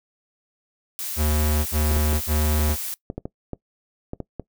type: noise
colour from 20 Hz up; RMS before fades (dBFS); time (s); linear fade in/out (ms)
blue; -30; 0.99-2.94; 0
type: tone bursts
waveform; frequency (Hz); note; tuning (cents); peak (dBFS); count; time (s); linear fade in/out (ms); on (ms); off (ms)
square; 75.9; D#2; -42; -20; 3; 1.16-2.766; 50; 500; 53
type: clicks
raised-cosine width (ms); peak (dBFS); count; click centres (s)
2; -16; 12; 1.914 / 1.967 / 2.13 / 2.595 / 2.695 / 3.101 / 3.18 / 3.255 / 3.533 / 4.134 / 4.203 / 4.397
effects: noise-tail reverb RT60 0.1 s tail -21 dB re dry